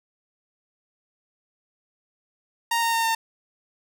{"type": "tone with pitch steps", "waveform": "sawtooth", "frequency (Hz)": [929, 921.5, 914.1, 906.7], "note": ["A#5", "A#5", "A#5", "A#5"], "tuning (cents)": [-6, -20, -34, -48], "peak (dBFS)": -17, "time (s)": [2.71, 3.15], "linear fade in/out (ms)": 5, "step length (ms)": 110, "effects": []}